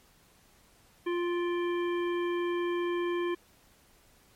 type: harmonic tone with a mistuned harmonic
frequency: 349.2 Hz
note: F4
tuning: in tune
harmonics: 1 / 3 / 5 / 7 / 9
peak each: -28 / -38 / -42 / -45 / -47 dBFS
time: 1.06-3.35 s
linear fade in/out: 10 ms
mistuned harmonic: 7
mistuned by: -59 cents
effects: pink hiss -62 dBFS RMS until 4.35 s + MP3 64 kbps